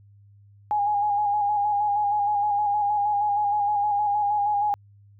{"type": "tone with vibrato", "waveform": "sine", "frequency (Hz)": 825, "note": "G#5", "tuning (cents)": -12, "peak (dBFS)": -20, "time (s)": [0.71, 4.74], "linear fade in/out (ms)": 0, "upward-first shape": "square", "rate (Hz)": 6.4, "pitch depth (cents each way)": 28, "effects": ["added 101 Hz sine -50 dBFS peak until 5.19 s"]}